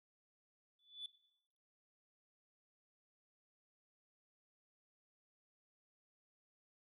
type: tone with exponential growth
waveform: sine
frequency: 3472 Hz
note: A7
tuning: 24 cents flat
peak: -39 dBFS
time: 0.79-1.06 s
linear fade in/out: 2 ms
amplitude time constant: 58 ms
effects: noise-tail reverb RT60 0.8 s tail -19 dB re dry + tanh soft clip ceiling -40 dBFS